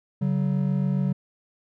triangle tone pair together, 141.22 / 188.5 Hz, C#3 / F#3, +33 / +32 cents, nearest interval perfect fourth, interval 499 cents, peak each -22 dBFS, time 0.21-1.13 s, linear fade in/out 10 ms, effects none

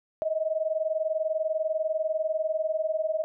sine tone pair together, 622.3 / 642.4 Hz, D#5 / E5, 0 / -45 cents, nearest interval minor second, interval 55 cents, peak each -28 dBFS, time 0.22-3.24 s, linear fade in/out 0 ms, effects none

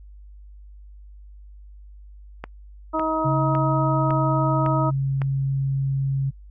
click train, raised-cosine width 0.5 ms, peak -16 dBFS, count 6, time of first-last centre 2.44-5.218 s, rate 1.8 Hz
harmonic tone, 316.8 Hz, D#4, 31 cents sharp, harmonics 1 / 2 / 3 / 4, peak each -26 / -26 / -26 / -26 dBFS, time 2.93-4.91 s, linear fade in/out 20 ms
sine tone with pitch glide, 137.6 to 136.26 Hz, C#3 to C#3, -12 to -29 cents, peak -20 dBFS, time 3.24-6.31 s, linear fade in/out 20 ms, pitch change -17 cents, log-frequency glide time 3.4-4.16 s
effects noise-tail reverb RT60 0.1 s tail -26 dB re dry + added 50 Hz sine -41 dBFS peak until 6.5 s

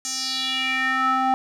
square tone with band-pass filter sweep, 261.6 Hz, C4, in tune, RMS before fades -23 dBFS, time 0.05-1.34 s, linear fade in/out 0 ms, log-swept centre 6700 to 870 Hz, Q 3.9, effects none

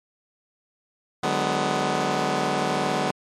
10% pulse chord, G# half-diminished seventh, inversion second, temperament just, 149.51 / 186.89 / 207.7 / 249.2 Hz, D3 / F#3 / G#3 / B3, +31 / +18 / 0 / +16 cents, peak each -20 dBFS, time 1.23-3.11 s, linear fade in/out 5 ms, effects low-pass 7000 Hz 12 dB/octave + MP3 64 kbps

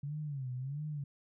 sine tone with vibrato, 138.4 Hz, C#3, 2 cents flat, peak -36 dBFS, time 0.03-1.04 s, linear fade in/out 5 ms, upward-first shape sine, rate 1.5 Hz, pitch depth 170 cents each way, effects none

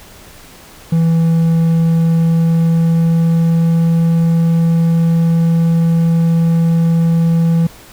triangle tone with pitch glide, 164.81 to 166.05 Hz, E3 to E3, 0 to +13 cents, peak -7 dBFS, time 0.92-7.67 s, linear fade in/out 5 ms, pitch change +13 cents, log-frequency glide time 1.91-3.99 s, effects pink hiss -39 dBFS RMS until 7.92 s

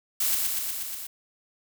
blue noise with echo, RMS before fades -25 dBFS, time 0.2-0.35 s, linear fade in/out 5 ms, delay 120 ms, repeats 6, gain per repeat -2 dB, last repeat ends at 1.07 s, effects none

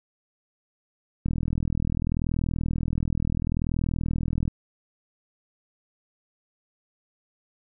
click train, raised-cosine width 5 ms, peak -14 dBFS, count 132, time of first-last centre 1.26-4.479 s, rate 40.7 Hz, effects none

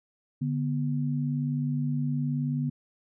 sine tone pair together, 145.74 / 244.8 Hz, D3 / B3, -13 / -15 cents, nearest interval major sixth, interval 898 cents, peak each -27 / -30 dBFS, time 0.41-2.7 s, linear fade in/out 10 ms, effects none

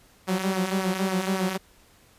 sawtooth tone with flanger, 188.8 Hz, F#3, 35 cents sharp, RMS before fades -26 dBFS, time 0.27-1.58 s, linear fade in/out 20 ms, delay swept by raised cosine 0.25 to 5.55 ms, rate 3.6 Hz, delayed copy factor -0.6, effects pink hiss -57 dBFS RMS until 2.18 s + resampled to 32000 Hz

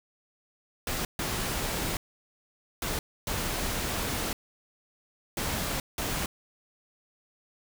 pink noise bursts at uneven times, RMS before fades -31 dBFS, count 6, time 0.87-1.05 / 1.19-1.97 / 2.82-2.99 / 3.27-4.33 / 5.37-5.8 / 5.98-6.26 s, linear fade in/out 2 ms, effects none

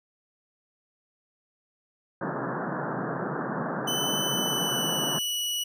pink band-pass noise, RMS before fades -31 dBFS, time 2.21-5.19 s, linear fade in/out 5 ms, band 130 to 1700 Hz, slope 96 dB/octave
sawtooth tone with pitch glide, 3012 to 2935 Hz, F#7 to F#7, +30 to -15 cents, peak -24 dBFS, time 3.87-5.64 s, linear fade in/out 10 ms, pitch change -45 cents, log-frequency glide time 4.25-5.41 s
effects none

